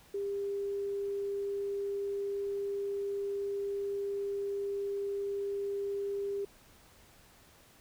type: tone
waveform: sine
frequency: 400 Hz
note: G4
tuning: 35 cents sharp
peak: -32 dBFS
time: 0.14-6.45 s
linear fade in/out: 5 ms
effects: pink hiss -60 dBFS RMS until 7.8 s